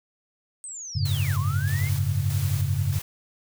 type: linear two-way sweep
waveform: sine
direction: down then up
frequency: 8450 to 1009 to 2159 Hz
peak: -34 dBFS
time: 0.64-1.89 s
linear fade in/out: 0 ms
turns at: 1.38 s
type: chord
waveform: sine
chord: F# suspended second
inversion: none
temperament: equal with one note detuned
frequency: 92.5 / 103.83 / 139.64 Hz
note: F#2 / G#2 / C#3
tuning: 0 / 0 / +13 cents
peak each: -26 dBFS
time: 0.95-2.99 s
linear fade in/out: 10 ms
type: noise with tremolo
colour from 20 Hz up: white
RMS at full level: -37 dBFS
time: 1.05-3.02 s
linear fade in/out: 5 ms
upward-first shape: square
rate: 1.6 Hz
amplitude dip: 45%
effects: none